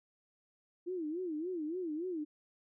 sine tone with vibrato, 334.2 Hz, E4, 24 cents sharp, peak -35 dBFS, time 0.86-2.25 s, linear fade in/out 20 ms, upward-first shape sine, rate 3.5 Hz, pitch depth 190 cents each way, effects none

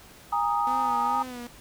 sine chord, Ab suspended second, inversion none, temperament equal with one note detuned, 817.8 / 932.3 / 1244.5 Hz, Ab5 / Bb5 / Eb6, -27 / 0 / 0 cents, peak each -27 dBFS, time 0.32-1.23 s, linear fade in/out 10 ms
sawtooth tone with vibrato, 248.8 Hz, B3, 13 cents sharp, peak -32 dBFS, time 0.67-1.47 s, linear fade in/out 0 ms, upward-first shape sine, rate 2.3 Hz, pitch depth 61 cents each way
effects pink hiss -50 dBFS RMS until 1.6 s

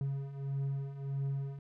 triangle beating tone pair, 136.8 / 138.4 Hz, C#3 / C#3, -23 / -2 cents, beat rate 1.6 Hz, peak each -38 / -33 dBFS, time 0.01-1.59 s, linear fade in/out 2 ms, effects none

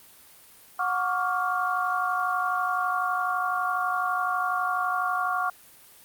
sine tone cluster, 730 / 1113 / 1165 / 1403 Hz, F#5 / C#6 / D6 / F6, -24 / +7 / -14 / +8 cents, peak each -29 / -28 / -31 / -29 dBFS, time 0.79-5.5 s, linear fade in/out 5 ms, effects white hiss -52 dBFS RMS until 6.04 s + Opus 32 kbps

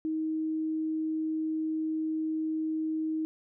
sine tone, 315.4 Hz, D#4, 24 cents sharp, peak -28 dBFS, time 0.05-3.25 s, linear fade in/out 0 ms, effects none

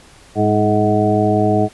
harmonic tone with a mistuned harmonic, 105.9 Hz, G#2, 34 cents sharp, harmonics 1 / 2 / 3 / 4 / 6 / 7, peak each -19 / -19 / -19 / -19 / -19 / -19 dBFS, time 0.35-1.69 s, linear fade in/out 50 ms, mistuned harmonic 2, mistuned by -39 cents, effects pink hiss -45 dBFS RMS until 1.73 s + resampled to 24000 Hz

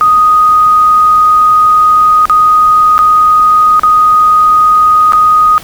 sine tone with dropouts, 1244.5 Hz, D#6, in tune, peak -3 dBFS, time 0.01-5.58 s, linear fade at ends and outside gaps 0 ms, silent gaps 2.255-2.297 / 2.98-2.99 / 3.795-3.834 / 5.122-5.133 s, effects pink hiss -30 dBFS RMS until 5.63 s

